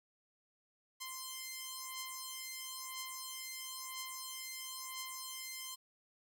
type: beating tone pair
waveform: 5% pulse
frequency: 1042 / 1043 Hz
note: C6 / C6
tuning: -7 / -6 cents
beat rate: 1 Hz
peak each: -33 / -35 dBFS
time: 1-5.76 s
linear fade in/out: 20 ms
effects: none